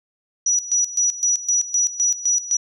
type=tone with tremolo; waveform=sine; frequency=5860 Hz; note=F#8; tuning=18 cents flat; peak=-15 dBFS; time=0.46-2.57 s; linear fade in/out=5 ms; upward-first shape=square; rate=3.9 Hz; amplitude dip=80%; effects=none